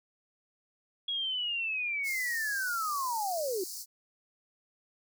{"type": "linear sweep", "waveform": "sine", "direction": "down", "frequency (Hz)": [3336, 349.2], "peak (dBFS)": -30, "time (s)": [1.08, 3.64], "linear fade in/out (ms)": 5}
{"type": "high-pass noise", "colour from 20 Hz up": "pink", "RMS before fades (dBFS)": -41, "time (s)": [2.03, 3.86], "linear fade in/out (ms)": 50, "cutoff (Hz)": 4400, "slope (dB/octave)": 96}
{"effects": []}